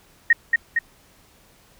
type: tone with echo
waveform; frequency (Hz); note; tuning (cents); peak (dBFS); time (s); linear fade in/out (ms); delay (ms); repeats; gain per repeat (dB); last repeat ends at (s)
sine; 1864.7; A#6; 0; -10; 0.3-0.33; 5; 230; 2; -3; 0.79
effects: pink hiss -55 dBFS RMS until 1.79 s